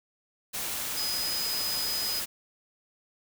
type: tone in noise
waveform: sine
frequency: 5000 Hz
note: D#8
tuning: 8 cents sharp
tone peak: -30 dBFS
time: 0.96-2.21 s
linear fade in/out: 20 ms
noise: white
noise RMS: -33 dBFS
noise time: 0.53-2.26 s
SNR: 0 dB
effects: none